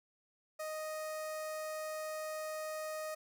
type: tone with notch filter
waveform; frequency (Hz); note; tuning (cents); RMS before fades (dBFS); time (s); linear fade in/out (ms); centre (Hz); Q
sawtooth; 622.3; D#5; 0; -41; 0.59-3.15; 10; 3300; 1.4
effects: none